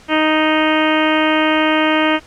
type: harmonic tone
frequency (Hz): 311.1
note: D#4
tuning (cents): 0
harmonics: 1 / 2 / 3 / 4 / 5 / 6 / 7 / 8 / 9 / 10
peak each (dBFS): -16 / -19 / -21 / -22 / -23 / -24 / -24 / -25 / -26 / -26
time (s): 0.08-2.2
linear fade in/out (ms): 50
effects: pink hiss -44 dBFS RMS until 2.26 s + low-pass 7000 Hz 12 dB/octave